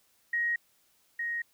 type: tone pair in turn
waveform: sine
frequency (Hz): 1884 / 1875.3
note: A#6 / A#6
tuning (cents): +18 / +10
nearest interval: unison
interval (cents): 8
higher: first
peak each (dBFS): -26 / -30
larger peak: first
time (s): 0.33-0.56 / 1.19-1.42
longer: neither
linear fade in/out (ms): 5
effects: white hiss -68 dBFS RMS until 1.53 s